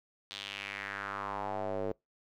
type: tone with band-pass filter sweep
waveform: square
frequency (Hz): 49.9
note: G1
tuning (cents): +32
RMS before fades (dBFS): -38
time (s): 0.31-1.92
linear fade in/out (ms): 0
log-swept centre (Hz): 3800 to 460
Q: 3.1
effects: noise-tail reverb RT60 0.2 s tail -26 dB re dry